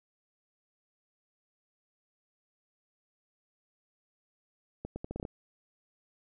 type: accelerating click train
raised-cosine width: 2 ms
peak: -24 dBFS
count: 8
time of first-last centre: 4.85-5.252 s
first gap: 110 ms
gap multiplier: 0.77
effects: none